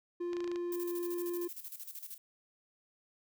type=tone; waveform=triangle; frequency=349.2 Hz; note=F4; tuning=in tune; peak=-32 dBFS; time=0.2-1.48 s; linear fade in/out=10 ms
type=clicks; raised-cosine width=0.2 ms; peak=-29 dBFS; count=7; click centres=0.332 / 0.368 / 0.405 / 0.443 / 0.477 / 0.516 / 0.559 s
type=noise with tremolo; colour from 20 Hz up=violet; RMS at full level=-44 dBFS; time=0.72-2.18 s; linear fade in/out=2 ms; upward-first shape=square; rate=13 Hz; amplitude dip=70%
effects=none